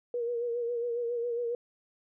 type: tone with vibrato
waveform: sine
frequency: 475 Hz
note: A#4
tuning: 33 cents sharp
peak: -29 dBFS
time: 0.14-1.55 s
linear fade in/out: 2 ms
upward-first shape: sine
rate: 7.3 Hz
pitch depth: 43 cents each way
effects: none

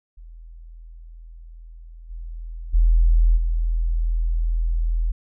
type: tone with level steps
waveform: sine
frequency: 41.2 Hz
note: E1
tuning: in tune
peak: -38 / -30 / -12 / -18 dBFS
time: 0.17-5.12 s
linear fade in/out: 10 ms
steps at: 2.09 / 2.73 / 3.36 s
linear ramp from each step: 20 ms
effects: none

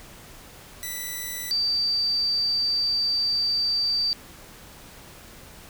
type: tone pair in turn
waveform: 5% pulse / sine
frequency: 1975.5 / 4647 Hz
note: B6 / D8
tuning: 0 / -19 cents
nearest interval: octave + minor third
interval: 1481 cents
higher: second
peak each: -20 / -21 dBFS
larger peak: first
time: 0.83-1.51 / 1.51-4.13 s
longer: second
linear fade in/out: 0 ms
effects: pink hiss -46 dBFS RMS until 5.69 s

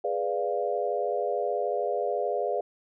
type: chord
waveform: sine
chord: G# diminished seventh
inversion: none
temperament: equal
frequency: 415.3 / 493.9 / 587.3 / 698.5 Hz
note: G#4 / B4 / D5 / F5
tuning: 0 / 0 / 0 / 0 cents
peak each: -31 dBFS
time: 0.04-2.61 s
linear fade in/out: 5 ms
effects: none

